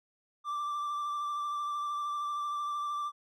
triangle tone with vibrato, 1174.7 Hz, D6, in tune, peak -30 dBFS, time 0.44-3.12 s, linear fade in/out 50 ms, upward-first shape sine, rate 13 Hz, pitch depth 19 cents each way, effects none

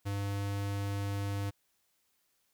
square tone, 100.2 Hz, G2, 38 cents sharp, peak -33 dBFS, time 0.05-1.51 s, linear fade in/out 20 ms, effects white hiss -75 dBFS RMS until 2.53 s

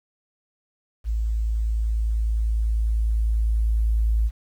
sine tone with level ramp, 55 Hz, A1, in tune, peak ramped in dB -21 to -17 dBFS, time 1.04-4.31 s, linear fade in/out 50 ms, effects 9-bit

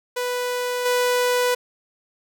sawtooth tone with level steps, 493.9 Hz, B4, in tune, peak -19 / -14 dBFS, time 0.16-1.55 s, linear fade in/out 10 ms, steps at 0.85 s, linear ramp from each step 10 ms, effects none

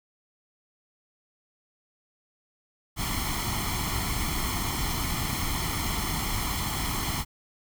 pink noise with comb filter, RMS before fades -29 dBFS, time 2.96-7.25 s, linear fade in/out 50 ms, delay 0.94 ms, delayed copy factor +0.75, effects none

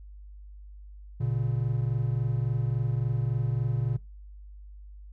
triangle tone pair together, 117.43 / 141 Hz, A#2 / C#3, +13 / +30 cents, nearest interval minor third, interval 317 cents, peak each -25 / -27 dBFS, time 1.2-3.97 s, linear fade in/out 10 ms, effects noise-tail reverb RT60 0.2 s tail -20 dB re dry + added 50 Hz sine -43 dBFS peak until 5.12 s

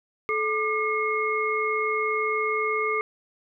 sine tone cluster, 433 / 1196 / 2159 Hz, A4 / D6 / C#7, -28 / +31 / -46 cents, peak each -27 dBFS, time 0.29-3.01 s, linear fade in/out 0 ms, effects none

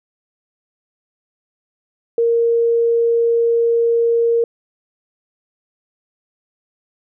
sine tone, 465.3 Hz, A#4, 3 cents flat, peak -12 dBFS, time 2.18-4.44 s, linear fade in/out 2 ms, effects none

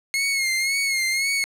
sawtooth tone with vibrato, 2159 Hz, C#7, 46 cents flat, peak -17 dBFS, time 0.14-1.44 s, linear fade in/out 0 ms, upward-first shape sine, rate 1.9 Hz, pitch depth 58 cents each way, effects low-pass 12000 Hz 12 dB/octave + 8-bit

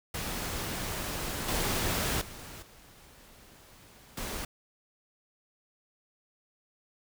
pink noise with level steps, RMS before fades -35 / -30 / -45 / -55 / -37 dBFS, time 0.14-4.45 s, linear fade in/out 5 ms, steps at 1.48 / 2.21 / 2.62 / 4.17 s, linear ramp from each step 5 ms, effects none

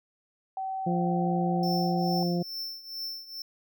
sine tone with pitch glide, 765 to 758.4 Hz, G5 to F#5, -42 to +43 cents, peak -30 dBFS, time 0.57-2.23 s, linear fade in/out 2 ms, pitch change -15 cents, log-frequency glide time 1.11-1.55 s
harmonic tone, 174.61 Hz, F3, in tune, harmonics 1 / 2 / 3 / 4, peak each -26 / -32 / -36 / -38 dBFS, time 0.86-2.43 s, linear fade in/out 10 ms
square tone with tremolo, 5360 Hz, E8, 28 cents sharp, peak -32 dBFS, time 1.63-3.42 s, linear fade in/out 2 ms, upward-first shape triangle, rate 2.3 Hz, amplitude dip 85%
effects none

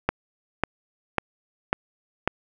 click train, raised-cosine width 0.5 ms, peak -5 dBFS, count 5, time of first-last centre 0.09-2.276 s, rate 1.83 Hz, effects none

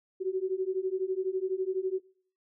sine beating tone pair, 370 / 382 Hz, F#4 / G4, 0 / -45 cents, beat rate 12 Hz, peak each -31 dBFS, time 0.2-2 s, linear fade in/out 20 ms, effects noise-tail reverb RT60 0.6 s tail -24 dB re dry

